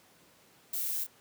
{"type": "noise with echo", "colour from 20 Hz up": "violet", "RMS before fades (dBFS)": -34, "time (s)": [0.73, 1.04], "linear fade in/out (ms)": 5, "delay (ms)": 27, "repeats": 1, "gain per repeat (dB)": -7, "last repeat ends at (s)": 1.067, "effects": ["pink hiss -61 dBFS RMS until 1.2 s", "high-pass 150 Hz 12 dB/octave"]}